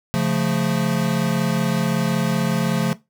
square chord, Db augmented, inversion none, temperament equal, 138.59 / 174.61 / 220 Hz, Db3 / F3 / A3, 0 / 0 / 0 cents, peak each -24 / -22 / -24 dBFS, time 0.14-2.93 s, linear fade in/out 0 ms, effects noise-tail reverb RT60 0.2 s tail -17 dB re dry

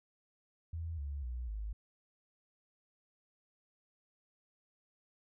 sine tone with pitch steps, 82.41 / 70.92 / 61.03 / 52.52 Hz, E2 / C#2 / B1 / G#1, 0 / +40 / -20 / +20 cents, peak -37 dBFS, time 0.73-1.73 s, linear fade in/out 5 ms, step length 250 ms, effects none

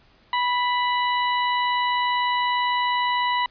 harmonic tone with a mistuned harmonic, 982 Hz, B5, 10 cents flat, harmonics 1 / 2 / 3 / 4, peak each -21 / -27 / -31 / -33 dBFS, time 0.33-3.46 s, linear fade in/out 2 ms, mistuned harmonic 2, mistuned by +17 cents, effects pink hiss -57 dBFS RMS until 3.5 s + resampled to 11025 Hz

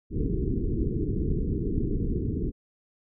pink low-pass noise, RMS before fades -27 dBFS, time 0.1-2.52 s, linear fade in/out 50 ms, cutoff 440 Hz, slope 96 dB/octave, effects none

